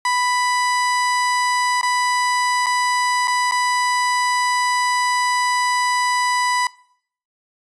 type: tone with dropouts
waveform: 30% pulse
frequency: 990 Hz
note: B5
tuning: 4 cents sharp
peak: -14 dBFS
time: 0.05-6.67 s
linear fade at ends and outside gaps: 2 ms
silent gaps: 1.813-1.83 / 2.661-2.666 / 3.274-3.279 / 3.512-3.52 s
effects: noise-tail reverb RT60 0.6 s tail -21 dB re dry + resampled to 24000 Hz